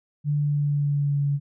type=tone with pitch glide; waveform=sine; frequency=146.83 to 142.4 Hz; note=D3 to C#3; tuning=0 to +47 cents; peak=-20 dBFS; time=0.24-1.4 s; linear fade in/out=50 ms; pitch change=-53 cents; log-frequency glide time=0.35-1.21 s; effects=none